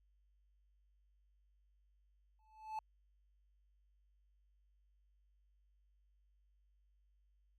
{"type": "tone with exponential growth", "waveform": "triangle", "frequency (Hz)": 870, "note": "A5", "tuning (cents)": -20, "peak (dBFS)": -35, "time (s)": [2.39, 2.79], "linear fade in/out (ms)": 2, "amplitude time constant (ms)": 85, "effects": ["added 50 Hz sine -70 dBFS peak until 7.58 s"]}